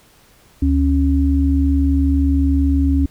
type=tone pair together; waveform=sine; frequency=73.42 / 274.8 Hz; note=D2 / C#4; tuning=0 / -15 cents; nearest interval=octave + major seventh; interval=2285 cents; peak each=-14 / -16 dBFS; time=0.62-3.06 s; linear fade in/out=5 ms; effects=pink hiss -51 dBFS RMS until 3.1 s